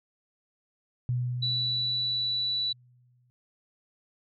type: tone with exponential decay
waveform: sine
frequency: 123.47 Hz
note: B2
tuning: in tune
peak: -24 dBFS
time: 1.09-3.3 s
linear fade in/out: 0 ms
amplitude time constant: 480 ms
type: tone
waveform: sine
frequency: 3951 Hz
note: B7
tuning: in tune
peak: -26 dBFS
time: 1.42-2.73 s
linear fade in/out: 10 ms
effects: none